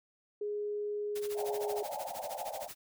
sine tone, 415.3 Hz, G#4, in tune, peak -33 dBFS, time 0.41-1.83 s, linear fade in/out 5 ms
white noise with tremolo, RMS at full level -44 dBFS, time 1.15-2.75 s, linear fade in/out 10 ms, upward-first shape sine, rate 13 Hz, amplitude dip 90%
white band-pass noise, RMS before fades -40 dBFS, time 1.34-2.69 s, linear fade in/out 50 ms, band 540 to 870 Hz, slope 96 dB/octave
effects none

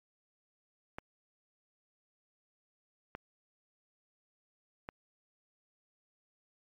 clicks, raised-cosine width 0.5 ms, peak -25 dBFS, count 3, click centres 0.985 / 3.151 / 4.889 s, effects MP3 48 kbps

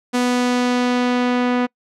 sawtooth tone with low-pass filter sweep, 246.9 Hz, B3, in tune, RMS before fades -18 dBFS, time 0.13-1.67 s, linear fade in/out 20 ms, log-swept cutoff 9200 to 2400 Hz, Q 0.81, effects noise-tail reverb RT60 0.1 s tail -26 dB re dry

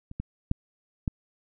clicks, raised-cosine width 5 ms, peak -28 / -19 / -11 / -14 dBFS, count 4, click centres 0.114 / 0.2 / 0.514 / 1.078 s, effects none

